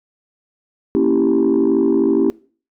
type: chord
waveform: sine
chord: A# diminished seventh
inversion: none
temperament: equal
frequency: 233.1 / 277.2 / 329.6 / 392 Hz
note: A#3 / C#4 / E4 / G4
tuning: 0 / 0 / 0 / 0 cents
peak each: -19 / -16 / -16 / -16 dBFS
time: 0.95-2.3 s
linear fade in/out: 0 ms
effects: noise-tail reverb RT60 0.4 s tail -22 dB re dry + tanh soft clip ceiling -7 dBFS